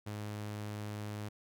sawtooth tone, 105 Hz, G#2, 19 cents sharp, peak -35 dBFS, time 0.06-1.29 s, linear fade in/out 10 ms, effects none

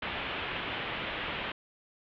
white low-pass noise, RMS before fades -36 dBFS, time 0.02-1.52 s, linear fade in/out 5 ms, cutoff 3300 Hz, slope 48 dB/octave, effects none

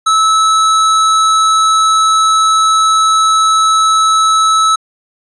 square tone, 1303 Hz, E6, 20 cents flat, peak -8 dBFS, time 0.06-4.76 s, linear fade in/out 10 ms, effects resampled to 22050 Hz

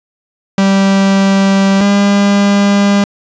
45% pulse tone pair in turn, 195.1 / 201.2 Hz, G3 / G3, -8 / +45 cents, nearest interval minor second, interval 53 cents, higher second, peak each -7 dBFS, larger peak neither, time 0.58-1.81 / 1.81-3.04 s, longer neither, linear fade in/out 2 ms, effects resampled to 16000 Hz + 7-bit

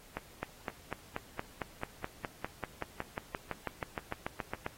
accelerating click train, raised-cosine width 0.5 ms, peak -20 dBFS, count 25, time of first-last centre 0.17-4.664 s, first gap 260 ms, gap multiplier 0.97, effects pink hiss -57 dBFS RMS until 4.77 s + AAC 48 kbps

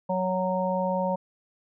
harmonic tone, 185 Hz, F#3, in tune, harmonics 1 / 3 / 4 / 5, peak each -29 / -27 / -36 / -29 dBFS, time 0.09-1.16 s, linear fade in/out 10 ms, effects none

